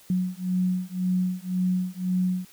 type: beating tone pair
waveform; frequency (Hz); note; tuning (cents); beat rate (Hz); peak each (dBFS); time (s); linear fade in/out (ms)
sine; 182.2 / 184.1; F#3 / F#3; -26 / -8; 1.9; -26; 0.1-2.45; 2
effects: white hiss -53 dBFS RMS until 2.52 s